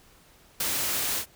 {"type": "noise with ADSR envelope", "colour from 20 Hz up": "white", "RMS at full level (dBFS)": -24, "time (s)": [0.6, 1.26], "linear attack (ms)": 8, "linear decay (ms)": 3, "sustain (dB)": -4, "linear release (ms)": 84, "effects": ["pink hiss -57 dBFS RMS until 1.35 s"]}